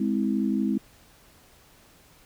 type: chord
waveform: sine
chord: Ab augmented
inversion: none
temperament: just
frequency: 207.7 / 259.6 / 324.5 Hz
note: Ab3 / C4 / E4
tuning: 0 / -13 / -27 cents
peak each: -25 / -27 / -29 dBFS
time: 0-0.78 s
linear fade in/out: 5 ms
effects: pink hiss -56 dBFS RMS until 2.25 s